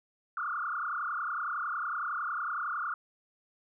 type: tone with frequency modulation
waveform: sine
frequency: 1300 Hz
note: E6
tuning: 24 cents flat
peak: -31 dBFS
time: 0.37-2.94 s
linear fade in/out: 2 ms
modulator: 30.9 Hz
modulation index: 4.9
effects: none